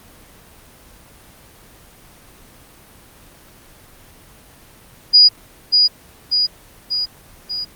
sine tone with echo, 4900 Hz, D#8, 27 cents flat, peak -5 dBFS, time 5.13-5.29 s, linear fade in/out 20 ms, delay 590 ms, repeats 4, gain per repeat -4 dB, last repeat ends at 7.65 s, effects pink hiss -45 dBFS RMS until 7.75 s + Opus 24 kbps

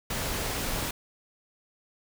pink noise, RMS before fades -31 dBFS, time 0.1-0.91 s, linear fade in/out 5 ms, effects none

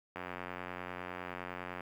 click train, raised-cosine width 0.5 ms, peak -25 dBFS, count 149, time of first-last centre 0.16-1.806 s, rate 89.9 Hz, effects high-pass 100 Hz 12 dB/octave + 10-bit

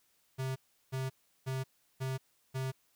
square tone bursts, 131.7 Hz, C3, 12 cents sharp, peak -34 dBFS, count 5, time 0.38-2.72 s, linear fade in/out 20 ms, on 180 ms, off 360 ms, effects white hiss -72 dBFS RMS until 2.95 s

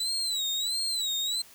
35% pulse tone with vibrato, 3951 Hz, B7, in tune, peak -26 dBFS, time 0-1.42 s, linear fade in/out 5 ms, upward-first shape sine, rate 1.5 Hz, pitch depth 120 cents each way, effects white hiss -53 dBFS RMS until 1.54 s

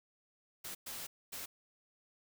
white noise bursts at uneven times, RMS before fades -44 dBFS, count 3, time 0.64-0.75 / 0.86-1.07 / 1.32-1.46 s, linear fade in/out 10 ms, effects none

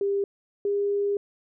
sine tone pair in turn, 398.9 / 404.5 Hz, G4 / G#4, +30 / -46 cents, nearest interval unison, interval 24 cents, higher second, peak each -22 / -22 dBFS, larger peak neither, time 0.01-0.24 / 0.65-1.17 s, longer second, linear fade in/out 2 ms, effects none

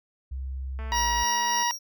sine tone with pitch glide, 66 to 59.14 Hz, C2 to A#1, +16 to +26 cents, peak -30 dBFS, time 0.31-1.24 s, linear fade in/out 10 ms, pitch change -190 cents, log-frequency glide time 0.86-0.98 s
click train, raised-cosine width 0.5 ms, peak -29 dBFS, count 186, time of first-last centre 0.79-1.627 s, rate 221 Hz
45% pulse tone with tremolo, 5640 Hz, F8, 16 cents sharp, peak -27 dBFS, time 0.92-1.79 s, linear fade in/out 50 ms, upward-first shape triangle, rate 3.4 Hz, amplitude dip 45%
harmonic tone, 956 Hz, A#5, 43 cents sharp, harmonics 1 / 2 / 3 / 4 / 5 / 6, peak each -25 / -31 / -35 / -37 / -39 / -41 dBFS, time 0.92-1.71 s, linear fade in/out 0 ms
effects none

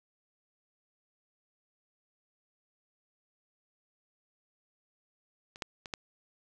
clicks, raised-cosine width 0.2 ms, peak -30 / -17 / -25 / -17 dBFS, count 4, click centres 5.559 / 5.622 / 5.858 / 5.938 s, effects none

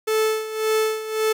45% pulse tone with tremolo, 436.7 Hz, A4, 13 cents flat, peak -17 dBFS, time 0.07-1.33 s, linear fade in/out 10 ms, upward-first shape sine, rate 1.8 Hz, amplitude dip 75%, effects none

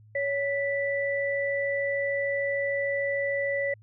sine tone pair together, 560 / 1973.3 Hz, C#5 / B6, +18 / -2 cents, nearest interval octave + minor seventh, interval 2180 cents, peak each -27 / -29 dBFS, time 0.15-3.74 s, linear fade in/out 5 ms, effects added 107 Hz sine -51 dBFS peak until 3.82 s

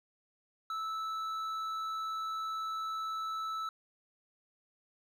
sine tone with hard clipping, 1311 Hz, E6, 10 cents flat, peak -36 dBFS, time 0.7-3.69 s, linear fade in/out 2 ms, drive 6 dB, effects none

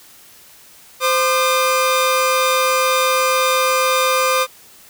sawtooth tone pair together, 518 / 1208 Hz, C5 / D6, -17 / +48 cents, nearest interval octave + minor third, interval 1465 cents, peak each -13 dBFS, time 1-4.47 s, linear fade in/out 50 ms, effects white hiss -45 dBFS RMS until 4.89 s

